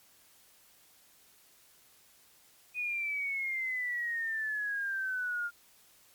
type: exponential sweep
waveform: sine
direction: down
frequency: 2489 to 1403 Hz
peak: -31 dBFS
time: 2.74-5.51 s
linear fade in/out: 50 ms
effects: white hiss -62 dBFS RMS until 6.14 s + MP3 96 kbps